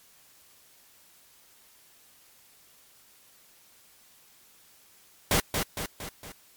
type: noise with echo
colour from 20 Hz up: pink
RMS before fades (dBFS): -23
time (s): 5.31-5.4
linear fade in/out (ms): 2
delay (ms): 230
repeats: 4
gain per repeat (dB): -5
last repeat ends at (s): 6.32
effects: white hiss -58 dBFS RMS until 6.56 s + MP3 96 kbps